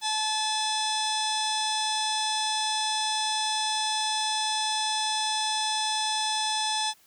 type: harmonic tone with a mistuned harmonic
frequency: 865 Hz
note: A5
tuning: 30 cents flat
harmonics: 1 / 2 / 3 / 4 / 5 / 6 / 7 / 8 / 9 / 10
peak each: -29 / -38 / -40 / -31 / -36 / -34 / -38 / -45 / -45 / -36 dBFS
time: 0.01-6.94 s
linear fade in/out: 50 ms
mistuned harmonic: 5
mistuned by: -120 cents
effects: white hiss -60 dBFS RMS until 7.06 s